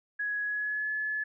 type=tone with pitch glide; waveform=sine; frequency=1673 to 1716.1 Hz; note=G#6 to A6; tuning=+12 to -44 cents; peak=-29 dBFS; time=0.19-1.24 s; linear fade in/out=10 ms; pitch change=+44 cents; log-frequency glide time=0.43-0.9 s; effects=none